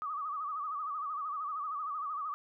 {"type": "tone with vibrato", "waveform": "sine", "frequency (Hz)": 1197, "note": "D6", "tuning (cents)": 33, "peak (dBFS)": -34, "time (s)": [0.02, 2.34], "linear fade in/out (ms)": 0, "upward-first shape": "sine", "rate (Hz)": 13, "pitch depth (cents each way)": 110, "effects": []}